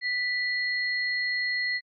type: tone pair together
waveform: sine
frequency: 1975.5 / 4257 Hz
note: B6 / C8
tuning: 0 / +29 cents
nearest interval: octave + minor second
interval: 1329 cents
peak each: -26 / -33 dBFS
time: 0.01-1.81 s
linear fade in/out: 50 ms
effects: AAC 48 kbps